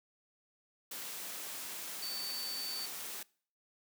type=tone in noise; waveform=sine; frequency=4540 Hz; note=C#8; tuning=41 cents sharp; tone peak=-39 dBFS; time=2.02-2.86 s; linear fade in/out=5 ms; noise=white; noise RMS=-43 dBFS; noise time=0.91-3.23 s; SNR=+1 dB; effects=noise-tail reverb RT60 0.5 s tail -24 dB re dry + high-pass 200 Hz 12 dB/octave